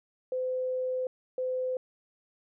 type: tone bursts at uneven times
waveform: sine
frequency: 511 Hz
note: C5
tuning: 41 cents flat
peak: -28 dBFS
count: 2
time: 0.32-1.07 / 1.38-1.77 s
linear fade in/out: 2 ms
effects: none